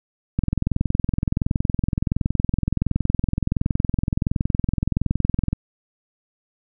click train, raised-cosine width 5 ms, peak -7 dBFS, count 111, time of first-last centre 0.39-5.53 s, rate 21.4 Hz, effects none

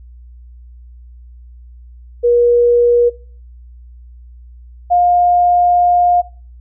sine tone pair in turn, 479.3 / 708.3 Hz, A#4 / F5, +48 / +24 cents, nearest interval perfect fifth, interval 676 cents, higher second, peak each -8 dBFS, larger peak neither, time 2.23-3.1 / 4.9-6.22 s, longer second, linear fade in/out 20 ms, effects noise-tail reverb RT60 0.4 s tail -20 dB re dry + added 60 Hz sine -35 dBFS peak until 6.6 s

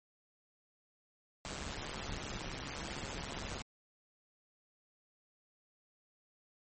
pink noise with amplitude modulation, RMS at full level -38 dBFS, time 1.45-3.62 s, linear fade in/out 0 ms, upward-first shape sine, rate 140 Hz, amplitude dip 90%, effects MP3 32 kbps

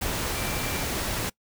sine tone in noise, 2349 Hz, D7, in tune, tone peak -39 dBFS, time 0.35-0.84 s, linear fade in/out 10 ms, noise pink, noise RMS -29 dBFS, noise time 0.01-1.3 s, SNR -13 dB, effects noise-tail reverb RT60 0.1 s tail -23 dB re dry

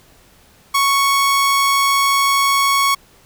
sawtooth tone, 1108.7 Hz, C#6, in tune, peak -9 dBFS, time 0.74-2.95 s, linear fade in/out 10 ms, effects pink hiss -50 dBFS RMS until 3.25 s

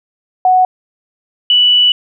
sine tone pair in turn, 740 / 2960 Hz, F#5 / F#7, 0 / 0 cents, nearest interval 2 octaves, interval 2400 cents, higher second, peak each -6 dBFS, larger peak neither, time 0.45-0.65 / 1.5-1.92 s, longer second, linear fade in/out 2 ms, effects none

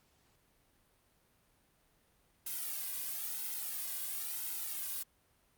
blue noise with flanger, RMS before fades -39 dBFS, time 2.46-5.03 s, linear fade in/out 5 ms, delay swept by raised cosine 1.7 to 2.25 ms, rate 1 Hz, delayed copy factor -1, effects pink hiss -71 dBFS RMS until 5.57 s + Opus 48 kbps

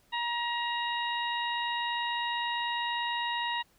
harmonic tone with a mistuned harmonic, 949 Hz, A#5, 31 cents sharp, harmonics 1 / 2 / 3 / 4, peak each -32 / -35 / -37 / -38 dBFS, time 0.12-3.63 s, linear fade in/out 20 ms, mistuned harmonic 3, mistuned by -16 cents, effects pink hiss -66 dBFS RMS until 3.78 s

